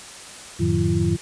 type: tone cluster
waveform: sine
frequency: 89 / 107.5 / 151.8 / 178 / 340.7 Hz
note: F2 / A2 / D#3 / F3 / F4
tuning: +33 / -40 / -42 / +33 / -43 cents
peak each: -24 dBFS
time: 0.59-1.17 s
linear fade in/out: 20 ms
effects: white hiss -39 dBFS RMS until 1.21 s + resampled to 22050 Hz